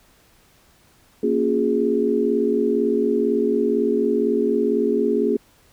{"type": "chord", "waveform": "sine", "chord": "Bb minor seventh", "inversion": "none", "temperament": "equal with one note detuned", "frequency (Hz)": [233.1, 277.2, 357.4, 415.3], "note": ["Bb3", "Db4", "F4", "Ab4"], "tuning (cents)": [0, 0, 40, 0], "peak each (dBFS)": [-23, -24, -24, -20], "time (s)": [1.23, 5.37], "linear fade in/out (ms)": 5, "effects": ["pink hiss -56 dBFS RMS until 5.72 s"]}